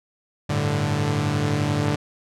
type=chord; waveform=sawtooth; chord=G suspended second; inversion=none; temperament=equal with one note detuned; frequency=98 / 109.49 / 146.83 Hz; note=G2 / A2 / D3; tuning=0 / -8 / 0 cents; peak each=-23 / -22 / -19 dBFS; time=0.49-1.96 s; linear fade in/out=10 ms; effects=low-pass 8000 Hz 12 dB/octave